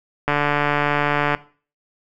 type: click train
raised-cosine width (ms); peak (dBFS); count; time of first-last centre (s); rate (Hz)
0.5; -4; 157; 0.28-1.348; 146
effects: noise-tail reverb RT60 0.4 s tail -18 dB re dry